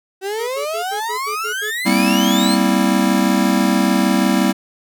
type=exponential sweep; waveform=35% pulse; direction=up; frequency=375.2 to 4435 Hz; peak=-19 dBFS; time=0.21-2.58 s; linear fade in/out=50 ms
type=tone bursts; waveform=square; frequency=426.8 Hz; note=G#4; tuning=47 cents sharp; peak=-27 dBFS; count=8; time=0.38-1.712 s; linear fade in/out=20 ms; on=100 ms; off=76 ms
type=chord; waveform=square; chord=C dominant seventh; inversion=second; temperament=just; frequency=196.22 / 235.5 / 261.6 / 327 Hz; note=G3 / Bb3 / C4 / E4; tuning=+2 / +18 / 0 / -14 cents; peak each=-18 / -20 / -20 / -21 dBFS; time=1.85-4.53 s; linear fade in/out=20 ms
effects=none